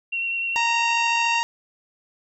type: tone with vibrato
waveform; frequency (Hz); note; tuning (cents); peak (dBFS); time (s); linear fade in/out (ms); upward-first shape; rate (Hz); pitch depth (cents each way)
sine; 2733; F7; -38; -23; 0.12-1.4; 10; square; 9.9; 11
type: harmonic tone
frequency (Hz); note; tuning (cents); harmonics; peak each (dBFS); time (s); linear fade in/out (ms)
932.3; A#5; 0; 1 / 2 / 3 / 4 / 5 / 6 / 7 / 8; -22 / -29 / -29 / -35 / -35 / -38 / -37 / -40; 0.56-1.43; 0
effects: none